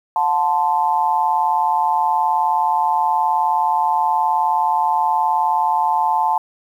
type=tone with amplitude modulation; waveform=sine; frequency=880 Hz; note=A5; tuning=in tune; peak=-10 dBFS; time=0.16-6.38 s; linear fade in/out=2 ms; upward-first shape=sine; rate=159 Hz; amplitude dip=95%; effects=8-bit